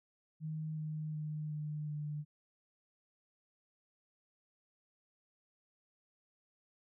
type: tone with pitch steps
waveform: sine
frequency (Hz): 156.2 / 154.41 / 152.63 / 150.88 / 149.15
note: D#3 / D#3 / D#3 / D3 / D3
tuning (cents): +7 / -13 / -33 / +47 / +27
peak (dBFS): -37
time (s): 0.4-2.25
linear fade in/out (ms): 50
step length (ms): 370
effects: none